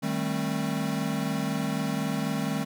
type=chord; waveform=square; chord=A half-diminished seventh; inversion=second; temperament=equal with one note detuned; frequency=155.56 / 196 / 220 / 266.2 Hz; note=Eb3 / G3 / A3 / C4; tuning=0 / 0 / 0 / +30 cents; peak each=-33 dBFS; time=0.02-2.65 s; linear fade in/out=20 ms; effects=none